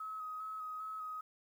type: tone with vibrato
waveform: sine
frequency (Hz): 1272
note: D#6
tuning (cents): +38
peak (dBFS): -40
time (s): 0-1.21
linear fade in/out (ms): 5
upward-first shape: square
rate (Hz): 2.5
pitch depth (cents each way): 17
effects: 11-bit